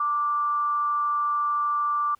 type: tone with amplitude modulation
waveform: sine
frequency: 1174.7 Hz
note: D6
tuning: in tune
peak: -20 dBFS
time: 0-2.15 s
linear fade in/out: 5 ms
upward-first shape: sine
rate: 268 Hz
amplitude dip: 35%
effects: pink hiss -65 dBFS RMS until 2.19 s